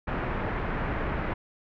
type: low-pass noise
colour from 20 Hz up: pink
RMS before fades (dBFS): -30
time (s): 0.07-1.34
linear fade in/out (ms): 10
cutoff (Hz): 2100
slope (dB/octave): 24
effects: none